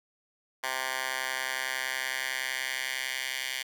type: tone with high-pass filter sweep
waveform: 10% pulse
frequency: 130.81 Hz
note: C3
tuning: in tune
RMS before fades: -33 dBFS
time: 0.63-3.63 s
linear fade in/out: 10 ms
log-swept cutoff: 1200 to 2400 Hz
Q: 1.8
effects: none